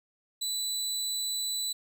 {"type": "tone", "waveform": "25% pulse", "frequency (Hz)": 3975, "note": "B7", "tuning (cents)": 10, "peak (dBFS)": -26, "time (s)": [0.41, 1.73], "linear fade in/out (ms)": 10, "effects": []}